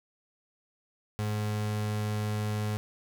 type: tone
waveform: 35% pulse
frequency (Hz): 105.9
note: G#2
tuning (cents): +34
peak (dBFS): -27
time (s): 1.19-2.77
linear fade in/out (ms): 0
effects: none

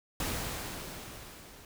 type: noise with level ramp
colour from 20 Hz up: pink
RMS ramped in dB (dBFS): -33 to -53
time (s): 0.2-1.65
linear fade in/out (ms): 2
effects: none

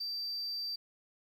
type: tone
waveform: sine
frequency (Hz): 4669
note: D8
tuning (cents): -11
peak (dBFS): -33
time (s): 0-0.76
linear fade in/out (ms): 10
effects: tanh soft clip ceiling -33 dBFS + 11-bit

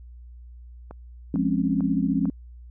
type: click train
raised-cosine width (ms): 1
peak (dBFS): -25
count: 4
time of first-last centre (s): 0.91-2.255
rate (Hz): 2.23
type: chord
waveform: sine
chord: Db major seventh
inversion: first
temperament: equal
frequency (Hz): 174.61 / 207.7 / 261.6 / 277.2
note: F3 / Ab3 / C4 / Db4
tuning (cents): 0 / 0 / 0 / 0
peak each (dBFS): -26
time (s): 1.34-2.3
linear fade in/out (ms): 2
effects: added 60 Hz sine -41 dBFS peak until 2.7 s

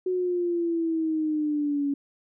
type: exponential sweep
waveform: sine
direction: down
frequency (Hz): 370 to 280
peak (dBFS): -23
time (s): 0.06-1.94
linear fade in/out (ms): 5
effects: none

